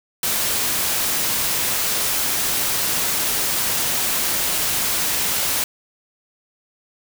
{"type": "noise", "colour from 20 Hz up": "white", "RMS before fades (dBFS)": -21, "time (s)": [0.23, 5.64], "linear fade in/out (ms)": 2, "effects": []}